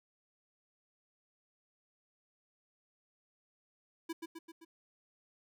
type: tone with echo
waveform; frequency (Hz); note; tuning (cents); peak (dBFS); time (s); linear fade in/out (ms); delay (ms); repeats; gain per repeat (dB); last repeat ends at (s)
square; 329.6; E4; 0; -37; 4.09-4.13; 10; 130; 4; -4; 4.65
effects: none